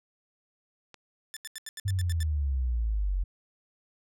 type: click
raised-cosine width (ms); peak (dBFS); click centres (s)
0.2; -29; 0.943
type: tone bursts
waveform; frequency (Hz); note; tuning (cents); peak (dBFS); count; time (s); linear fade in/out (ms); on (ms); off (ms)
10% pulse; 1759; A6; -1; -28; 9; 1.34-2.23; 0; 26; 82
type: exponential sweep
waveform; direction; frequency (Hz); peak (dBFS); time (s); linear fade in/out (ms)
sine; down; 99.8 to 44.16; -25; 1.85-3.24; 10
effects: none